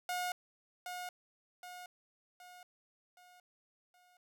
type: tone with echo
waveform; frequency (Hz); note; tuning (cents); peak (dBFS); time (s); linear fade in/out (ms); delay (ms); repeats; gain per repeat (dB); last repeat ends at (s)
sawtooth; 720; F#5; -47; -31; 0.09-0.32; 2; 770; 5; -6; 4.17
effects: none